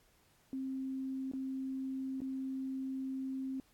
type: tone with dropouts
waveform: sine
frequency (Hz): 264.9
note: C4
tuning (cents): +22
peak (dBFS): -36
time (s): 0.53-3.6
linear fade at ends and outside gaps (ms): 1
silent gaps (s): 1.315-1.335 / 2.205-2.217
effects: pink hiss -69 dBFS RMS until 3.73 s + AAC 64 kbps